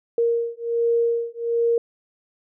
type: beating tone pair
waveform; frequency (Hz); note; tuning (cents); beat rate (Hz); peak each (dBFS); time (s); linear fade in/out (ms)
sine; 466.2 / 467.5; A#4 / A#4; 0 / +5; 1.3; -22; 0.18-1.78; 2
effects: none